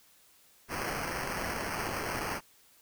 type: noise with sample-and-hold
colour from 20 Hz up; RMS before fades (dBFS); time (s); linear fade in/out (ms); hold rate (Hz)
white; -35; 0.68-2.41; 50; 3675
effects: white hiss -62 dBFS RMS until 2.81 s